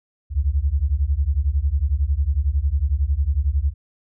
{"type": "beating tone pair", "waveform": "sine", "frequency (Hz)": [65.41, 76.41], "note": ["C2", "D#2"], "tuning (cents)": [0, -31], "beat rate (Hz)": 11, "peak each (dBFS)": -20, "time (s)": [0.3, 3.74], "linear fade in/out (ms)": 50, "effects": []}